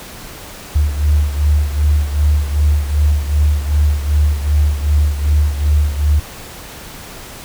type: beating tone pair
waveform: sine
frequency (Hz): 73.42 / 76.02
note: D2 / D#2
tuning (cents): 0 / -40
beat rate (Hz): 2.6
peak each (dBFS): -12 / -17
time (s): 0.75-6.2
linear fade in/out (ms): 10
effects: pink hiss -33 dBFS RMS until 7.44 s